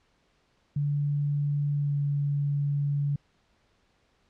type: tone with pitch glide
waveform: sine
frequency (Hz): 144.7 to 143.2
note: D3 to D3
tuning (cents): -25 to -43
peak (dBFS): -24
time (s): 0.76-3.16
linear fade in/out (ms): 5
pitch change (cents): -18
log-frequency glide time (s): 1.75-1.96
effects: pink hiss -68 dBFS RMS until 4.29 s + low-pass 5000 Hz 12 dB/octave